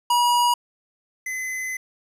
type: tone pair in turn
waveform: square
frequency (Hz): 964 / 2034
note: B5 / C7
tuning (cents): -42 / -50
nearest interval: octave + minor second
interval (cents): 1292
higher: second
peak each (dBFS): -17 / -27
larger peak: first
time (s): 0.1-0.54 / 1.26-1.77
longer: second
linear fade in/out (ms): 5
effects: resampled to 32000 Hz + 9-bit